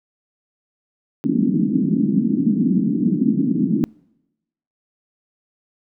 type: band-pass noise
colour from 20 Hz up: white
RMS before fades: -18 dBFS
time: 1.24-3.84 s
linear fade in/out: 0 ms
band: 170 to 290 Hz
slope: 48 dB/octave
effects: noise-tail reverb RT60 0.9 s tail -26 dB re dry